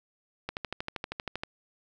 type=click train; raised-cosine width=0.3 ms; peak=-17 dBFS; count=13; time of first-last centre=0.49-1.435 s; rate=12.7 Hz; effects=none